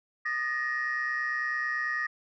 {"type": "tone cluster", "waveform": "sine", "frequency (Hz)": [1226, 1752, 1881], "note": ["D#6", "A6", "A#6"], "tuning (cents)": [-26, -8, 15], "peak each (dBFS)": [-34, -35, -28], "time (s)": [0.25, 2.07], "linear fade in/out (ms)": 10, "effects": ["tanh soft clip ceiling -23 dBFS"]}